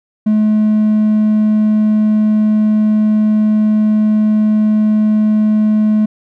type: tone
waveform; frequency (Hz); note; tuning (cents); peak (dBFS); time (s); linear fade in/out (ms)
triangle; 214; A3; -48; -6; 0.26-6.06; 10
effects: tanh soft clip ceiling -2 dBFS